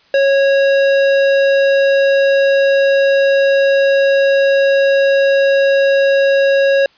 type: tone with hard clipping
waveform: triangle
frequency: 550 Hz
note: C#5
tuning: 14 cents flat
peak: -11 dBFS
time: 0.14-6.86 s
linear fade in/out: 2 ms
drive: 18 dB
effects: white hiss -51 dBFS RMS until 6.97 s + resampled to 11025 Hz